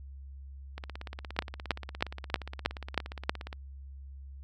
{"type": "two click trains", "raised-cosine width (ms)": 0.3, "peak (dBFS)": [-9, -24], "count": [7, 48], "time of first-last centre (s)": [[1.39, 3.295], [0.78, 3.529]], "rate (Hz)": [3.15, 17.1], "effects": ["added 68 Hz sine -43 dBFS peak until 4.43 s"]}